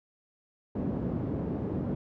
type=band-pass noise; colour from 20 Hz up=pink; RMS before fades=-32 dBFS; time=0.75-1.95 s; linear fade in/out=5 ms; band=120 to 360 Hz; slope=12 dB/octave; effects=none